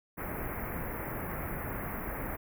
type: band-stop noise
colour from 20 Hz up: pink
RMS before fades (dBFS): -37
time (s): 0.17-2.37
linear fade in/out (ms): 20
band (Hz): 2200 to 12000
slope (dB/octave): 48
effects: none